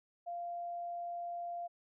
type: tone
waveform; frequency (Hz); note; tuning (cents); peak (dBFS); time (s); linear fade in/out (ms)
sine; 694; F5; -11; -38; 0.26-1.68; 20
effects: none